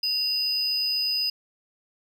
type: tone pair together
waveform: triangle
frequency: 2768 / 4984 Hz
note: F7 / D#8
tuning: -16 / +2 cents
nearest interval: minor seventh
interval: 1018 cents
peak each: -34 / -22 dBFS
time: 0.03-1.3 s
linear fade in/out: 5 ms
effects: none